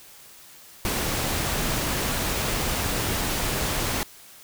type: noise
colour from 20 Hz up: pink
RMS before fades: -26 dBFS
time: 0.85-4.03 s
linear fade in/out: 0 ms
effects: white hiss -48 dBFS RMS until 4.43 s